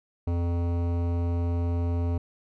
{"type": "tone with hard clipping", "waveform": "sine", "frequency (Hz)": 86, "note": "F2", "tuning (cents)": -26, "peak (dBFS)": -26, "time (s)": [0.27, 2.18], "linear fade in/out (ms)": 5, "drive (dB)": 16, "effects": []}